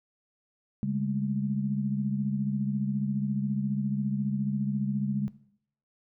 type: tone cluster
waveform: sine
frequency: 139.1 / 203.1 / 217.6 Hz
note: C#3 / G#3 / A3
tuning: +6 / -38 / -19 cents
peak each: -31 / -29 / -36 dBFS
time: 0.83-5.28 s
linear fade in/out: 0 ms
effects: noise-tail reverb RT60 0.7 s tail -19 dB re dry